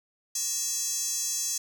square tone with high-pass filter, 371.1 Hz, F#4, 5 cents sharp, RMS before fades -30 dBFS, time 0.35-1.58 s, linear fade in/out 5 ms, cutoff 6400 Hz, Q 4.6, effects none

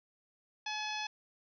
harmonic tone, 852 Hz, G#5, 44 cents sharp, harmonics 1 / 2 / 3 / 4 / 5 / 6 / 7, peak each -40 / -44 / -41 / -43 / -48 / -46 / -49 dBFS, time 0.66-1.07 s, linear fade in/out 5 ms, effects none

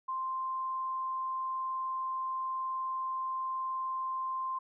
sine tone, 1046.5 Hz, C6, in tune, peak -32 dBFS, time 0.08-4.59 s, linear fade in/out 10 ms, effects none

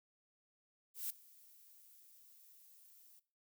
violet noise with ADSR envelope, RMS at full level -39 dBFS, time 0.94-3.2 s, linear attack 160 ms, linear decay 7 ms, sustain -24 dB, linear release 14 ms, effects noise-tail reverb RT60 0.4 s tail -19 dB re dry

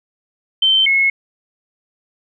sine tone pair in turn, 3101 / 2179 Hz, G7 / C#7, -19 / -30 cents, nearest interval tritone, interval 611 cents, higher first, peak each -10 / -11 dBFS, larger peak first, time 0.62-0.86 / 0.86-1.1 s, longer neither, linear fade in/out 5 ms, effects none

